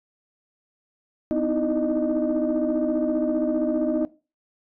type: tone cluster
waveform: sine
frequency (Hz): 251.9 / 307.8 / 322.9 / 613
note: B3 / D#4 / E4 / D#5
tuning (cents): +34 / -19 / -36 / -26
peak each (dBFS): -25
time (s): 1.31-4.05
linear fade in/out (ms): 0
effects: noise-tail reverb RT60 0.3 s tail -18 dB re dry + tanh soft clip ceiling -15 dBFS